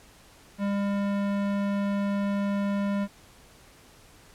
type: tone with low-pass filter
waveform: square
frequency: 200.7 Hz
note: G3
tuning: 41 cents sharp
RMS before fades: -27 dBFS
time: 0.58-3.08 s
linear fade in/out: 50 ms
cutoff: 2400 Hz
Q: 0.55
effects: pink hiss -54 dBFS RMS until 4.34 s + low-pass 12000 Hz 12 dB/octave